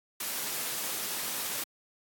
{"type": "noise", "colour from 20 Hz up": "white", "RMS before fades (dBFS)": -34, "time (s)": [0.2, 1.64], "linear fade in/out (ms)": 5, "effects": ["high-pass 150 Hz 12 dB/octave", "AAC 64 kbps"]}